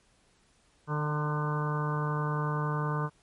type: harmonic tone with a mistuned harmonic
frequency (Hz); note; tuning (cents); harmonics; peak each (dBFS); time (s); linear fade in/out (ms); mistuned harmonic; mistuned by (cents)
150; D3; +37; 1 / 2 / 3 / 4 / 5 / 6 / 7 / 8 / 9 / 10; -29 / -42 / -38 / -44 / -48 / -40 / -37 / -38 / -51 / -41; 0.87-3.1; 50; 7; -18
effects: pink hiss -66 dBFS RMS until 3.22 s + MP3 48 kbps